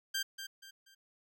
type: tone with echo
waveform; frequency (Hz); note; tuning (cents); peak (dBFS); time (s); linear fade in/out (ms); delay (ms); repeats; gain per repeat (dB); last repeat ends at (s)
15% pulse; 1581; G6; +14; -26; 0.14-0.23; 10; 240; 3; -9; 0.95
effects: none